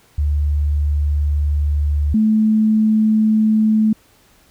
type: tone pair in turn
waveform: sine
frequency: 73.42 / 217.1 Hz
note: D2 / A3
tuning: 0 / -23 cents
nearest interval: octave + perfect fifth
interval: 1877 cents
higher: second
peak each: -14 / -11 dBFS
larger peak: second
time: 0.18-2.14 / 2.14-3.93 s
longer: first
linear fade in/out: 5 ms
effects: pink hiss -53 dBFS RMS until 4.5 s